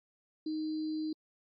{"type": "tone with sample-and-hold", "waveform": "sine", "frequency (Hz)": 311.3, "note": "D#4", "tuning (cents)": 1, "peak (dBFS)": -32, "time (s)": [0.46, 1.13], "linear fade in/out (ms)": 5, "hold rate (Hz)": 4410, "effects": ["MP3 32 kbps"]}